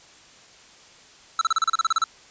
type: tone bursts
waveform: square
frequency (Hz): 1322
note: E6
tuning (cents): +5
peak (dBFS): -18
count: 12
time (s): 1.39-2.04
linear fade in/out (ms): 2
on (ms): 23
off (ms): 34
effects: white hiss -50 dBFS RMS until 2.3 s + resampled to 16000 Hz